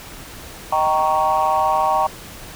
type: chord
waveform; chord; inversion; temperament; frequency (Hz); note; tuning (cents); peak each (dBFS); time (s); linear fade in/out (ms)
sine; Eb dominant seventh; none; equal with one note detuned; 622.3 / 775.9 / 932.3 / 1108.7; Eb5 / G5 / Bb5 / Db6; 0 / -18 / 0 / 0; -22 / -18 / -19 / -20; 0.72-2.07; 5
effects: tanh soft clip ceiling -8 dBFS + pink hiss -37 dBFS RMS until 2.55 s